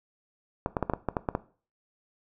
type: clicks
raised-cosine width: 1 ms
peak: -12 dBFS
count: 9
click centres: 0.661 / 0.768 / 0.827 / 0.898 / 0.936 / 1.087 / 1.168 / 1.288 / 1.351 s
effects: noise-tail reverb RT60 0.4 s tail -17 dB re dry